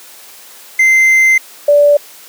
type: tone pair in turn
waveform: triangle / sine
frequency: 2077 / 581.3 Hz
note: C7 / D5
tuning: -13 / -18 cents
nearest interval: octave + minor seventh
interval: 2205 cents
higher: first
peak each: -4 dBFS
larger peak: neither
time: 0.79-1.38 / 1.68-1.97 s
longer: first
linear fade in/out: 5 ms
effects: white hiss -37 dBFS RMS until 2.28 s + high-pass 300 Hz 12 dB/octave